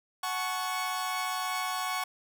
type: chord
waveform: sawtooth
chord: F# minor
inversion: none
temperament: equal with one note detuned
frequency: 740 / 861.9 / 1108.7 Hz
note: F#5 / A5 / C#6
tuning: 0 / -36 / 0 cents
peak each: -31 / -35 / -29 dBFS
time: 0.23-2.04 s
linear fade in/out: 5 ms
effects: none